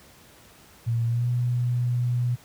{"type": "tone with pitch glide", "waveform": "sine", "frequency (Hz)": [116.3, 122.29], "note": ["A#2", "B2"], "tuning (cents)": [-4, -17], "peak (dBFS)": -21, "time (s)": [0.86, 2.36], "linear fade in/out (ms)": 20, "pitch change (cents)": 87, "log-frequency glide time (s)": [1.07, 1.28], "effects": ["pink hiss -52 dBFS RMS until 2.44 s", "high-pass 60 Hz 12 dB/octave"]}